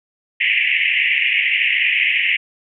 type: band-pass noise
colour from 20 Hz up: pink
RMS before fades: -17 dBFS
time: 0.4-2.37 s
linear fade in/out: 10 ms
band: 1900 to 2900 Hz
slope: 96 dB/octave
effects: none